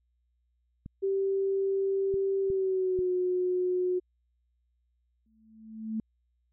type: clicks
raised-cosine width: 5 ms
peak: -29 dBFS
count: 4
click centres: 0.861 / 2.141 / 2.502 / 2.99 s
type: tone with pitch glide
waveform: sine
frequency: 389.6 to 363.5 Hz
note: G4 to F#4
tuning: -11 to -31 cents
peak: -25 dBFS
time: 1.02-4 s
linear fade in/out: 20 ms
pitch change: -120 cents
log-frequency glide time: 2.41-3.1 s
type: tone with exponential growth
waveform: sine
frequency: 220 Hz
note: A3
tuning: in tune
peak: -27 dBFS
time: 5.26-6 s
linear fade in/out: 2 ms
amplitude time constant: 160 ms
effects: added 60 Hz sine -70 dBFS peak until 6.52 s